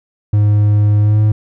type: tone with pitch glide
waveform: triangle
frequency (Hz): 104.2 to 106.76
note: G#2 to G#2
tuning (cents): +6 to +48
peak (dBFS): -6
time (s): 0.33-1.32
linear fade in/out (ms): 5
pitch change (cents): +42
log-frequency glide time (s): 1-1.21
effects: none